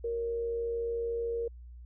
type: tone with frequency modulation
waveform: sine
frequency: 466.2 Hz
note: A#4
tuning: in tune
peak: -30 dBFS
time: 0.04-1.48 s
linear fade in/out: 5 ms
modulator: 93.5 Hz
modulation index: 0.22
effects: added 60 Hz sine -45 dBFS peak until 1.85 s